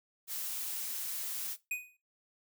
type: noise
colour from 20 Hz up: blue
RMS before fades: -38 dBFS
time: 0.27-1.57 s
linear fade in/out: 50 ms
type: tone with exponential decay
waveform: square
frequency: 2489 Hz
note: D#7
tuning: in tune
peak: -31 dBFS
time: 1.71-1.97 s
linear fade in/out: 5 ms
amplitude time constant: 56 ms
effects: noise-tail reverb RT60 0.2 s tail -17 dB re dry